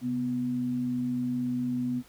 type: tone pair together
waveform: sine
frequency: 131.21 / 247.4 Hz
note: C3 / B3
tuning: +5 / +3 cents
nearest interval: major seventh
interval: 1098 cents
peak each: -37 / -27 dBFS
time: 0.01-2.03 s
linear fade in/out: 50 ms
effects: pink hiss -57 dBFS RMS until 2.08 s